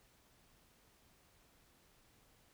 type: silence
effects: pink hiss -69 dBFS RMS until 2.53 s

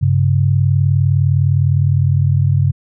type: tone pair together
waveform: sine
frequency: 97.86 / 137.6 Hz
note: G2 / C#3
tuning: -2 / -12 cents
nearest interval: tritone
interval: 590 cents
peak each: -13 dBFS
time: 0.01-2.72 s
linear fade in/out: 20 ms
effects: none

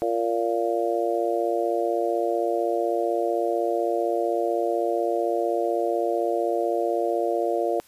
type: harmonic tone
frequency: 115.8 Hz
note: A#2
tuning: 11 cents flat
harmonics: 3 / 4 / 5 / 6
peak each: -27 / -27 / -27 / -27 dBFS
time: 0.02-7.8 s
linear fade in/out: 0 ms
effects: white hiss -55 dBFS RMS until 7.87 s + resampled to 32000 Hz

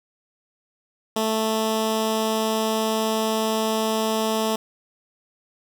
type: tone with notch filter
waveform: 10% pulse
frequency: 220.1 Hz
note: A3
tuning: 1 cent sharp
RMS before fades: -23 dBFS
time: 1.16-4.56 s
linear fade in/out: 5 ms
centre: 1500 Hz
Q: 1.9
effects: none

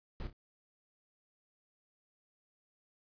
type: noise with echo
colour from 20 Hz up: brown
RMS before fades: -40 dBFS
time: 0.2-0.27 s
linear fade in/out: 0 ms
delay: 29 ms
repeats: 2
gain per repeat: -10 dB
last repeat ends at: 0.328 s
effects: resampled to 11025 Hz

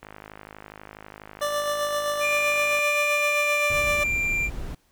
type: click train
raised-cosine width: 0.5 ms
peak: -25 dBFS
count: 145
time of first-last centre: 0.03-2.789 s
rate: 52.2 Hz
type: tone with tremolo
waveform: 25% pulse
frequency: 587.3 Hz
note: D5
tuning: in tune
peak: -19 dBFS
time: 1.41-4.04 s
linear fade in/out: 10 ms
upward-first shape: sine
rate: 7.7 Hz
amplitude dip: 35%
type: tone with pitch glide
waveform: triangle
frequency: 2400 to 2372 Hz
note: D7 to D7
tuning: +37 to +17 cents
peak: -21 dBFS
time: 2.2-4.5 s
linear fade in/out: 50 ms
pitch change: -20 cents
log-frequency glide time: 3.13-4.02 s
type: noise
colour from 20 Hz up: brown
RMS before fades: -33 dBFS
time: 3.7-4.75 s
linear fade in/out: 5 ms
effects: pink hiss -65 dBFS RMS until 4.91 s

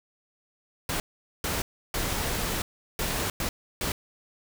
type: noise bursts at uneven times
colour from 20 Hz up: pink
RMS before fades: -29 dBFS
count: 6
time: 0.89-1 / 1.44-1.62 / 1.94-2.62 / 2.99-3.3 / 3.4-3.49 / 3.81-3.92 s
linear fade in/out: 2 ms
effects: none

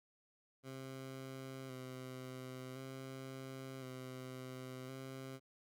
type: tone with vibrato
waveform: 15% pulse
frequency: 130.81 Hz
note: C3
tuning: in tune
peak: -40 dBFS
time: 0.63-5.4 s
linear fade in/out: 50 ms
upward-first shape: square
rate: 0.47 Hz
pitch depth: 24 cents each way
effects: none

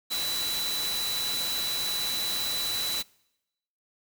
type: tone in noise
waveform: sine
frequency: 3965 Hz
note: B7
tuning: 6 cents sharp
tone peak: -29 dBFS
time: 0.1-3.03 s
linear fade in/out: 20 ms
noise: white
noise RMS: -33 dBFS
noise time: 0.1-3.03 s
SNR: +1 dB
effects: noise-tail reverb RT60 0.9 s tail -24 dB re dry

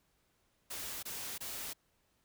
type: noise bursts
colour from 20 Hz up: white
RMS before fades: -42 dBFS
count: 3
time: 0.7-1.734 s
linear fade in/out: 10 ms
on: 330 ms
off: 22 ms
effects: pink hiss -75 dBFS RMS until 2.24 s

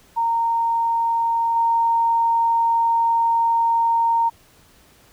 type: tone with level steps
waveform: sine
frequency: 923 Hz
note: A#5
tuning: 17 cents flat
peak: -17 / -15 dBFS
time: 0.16-4.3 s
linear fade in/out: 20 ms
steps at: 1.56 s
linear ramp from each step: 2 ms
effects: pink hiss -53 dBFS RMS until 5.12 s

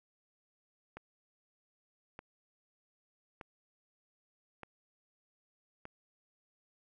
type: click train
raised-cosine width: 0.5 ms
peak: -30 dBFS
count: 5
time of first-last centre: 0.97-5.854 s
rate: 0.819 Hz
effects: none

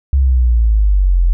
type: exponential sweep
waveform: sine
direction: down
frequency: 69.3 to 41.52 Hz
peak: -8 dBFS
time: 0.13-1.33 s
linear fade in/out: 0 ms
effects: none

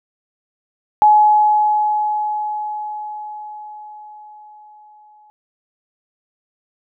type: tone with exponential decay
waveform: sine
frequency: 846 Hz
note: G#5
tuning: 32 cents sharp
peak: -6 dBFS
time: 1.02-5.3 s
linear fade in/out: 0 ms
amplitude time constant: 930 ms
effects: none

